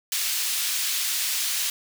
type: high-pass noise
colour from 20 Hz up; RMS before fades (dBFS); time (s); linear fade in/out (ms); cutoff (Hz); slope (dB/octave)
pink; -26; 0.12-1.7; 2; 3100; 12
effects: none